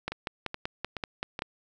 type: two click trains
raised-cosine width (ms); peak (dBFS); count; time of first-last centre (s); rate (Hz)
0.3; -18 / -15; 4 / 8; 0.12-1.391 / 0.08-1.421; 2.36 / 5.22
effects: none